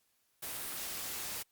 white noise, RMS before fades -40 dBFS, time 0.42-1.43 s, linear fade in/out 10 ms, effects white hiss -75 dBFS RMS until 1.51 s + Opus 48 kbps

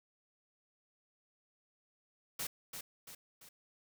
white noise with echo, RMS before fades -39 dBFS, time 2.39-2.47 s, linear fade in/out 5 ms, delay 340 ms, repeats 3, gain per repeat -6 dB, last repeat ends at 3.49 s, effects none

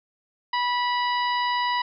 harmonic tone, 979 Hz, B5, 15 cents flat, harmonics 1 / 2 / 3 / 4 / 5, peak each -23 / -29 / -33 / -35 / -37 dBFS, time 0.53-1.82 s, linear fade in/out 5 ms, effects none

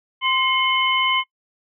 sine tone cluster, 1042 / 2150 / 3032 Hz, C6 / C7 / F#7, -7 / +47 / +42 cents, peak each -21 dBFS, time 0.21-1.24 s, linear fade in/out 50 ms, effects noise-tail reverb RT60 0.1 s tail -22 dB re dry

